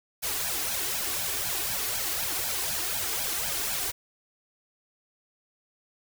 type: noise with flanger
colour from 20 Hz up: white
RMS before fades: -30 dBFS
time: 0.22-3.92 s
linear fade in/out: 20 ms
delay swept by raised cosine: 1.2 to 2.8 ms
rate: 4 Hz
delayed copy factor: +1
effects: none